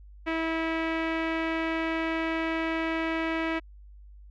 sawtooth tone with low-pass filter, 325 Hz, E4, 24 cents flat, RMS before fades -29 dBFS, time 0.26-3.6 s, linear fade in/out 20 ms, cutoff 2300 Hz, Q 2.5, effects added 50 Hz sine -46 dBFS peak until 4.3 s

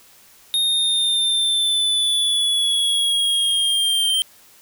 square linear sweep, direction down, 3708 to 3134 Hz, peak -17 dBFS, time 0.54-4.22 s, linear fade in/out 0 ms, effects white hiss -50 dBFS RMS until 4.61 s

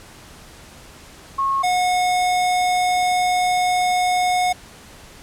sine / square tone pair in turn, 1089 / 726.8 Hz, C#6 / F#5, -31 / -31 cents, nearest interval perfect fifth, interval 700 cents, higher first, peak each -17 dBFS, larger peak neither, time 1.38-1.63 / 1.63-4.53 s, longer second, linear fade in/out 10 ms, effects pink hiss -43 dBFS RMS until 5.22 s + low-pass 11000 Hz 12 dB/octave

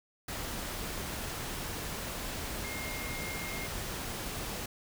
sine tone in noise, 2130 Hz, C7, 30 cents sharp, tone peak -41 dBFS, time 2.64-3.67 s, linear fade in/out 5 ms, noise pink, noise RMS -38 dBFS, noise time 0.28-4.66 s, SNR -6 dB, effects none

